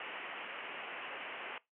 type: low-pass noise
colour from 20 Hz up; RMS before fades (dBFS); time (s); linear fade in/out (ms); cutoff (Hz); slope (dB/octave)
white; -44; 0-1.58; 2; 3000; 96
effects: noise-tail reverb RT60 0.2 s tail -21 dB re dry + high-pass 400 Hz 12 dB/octave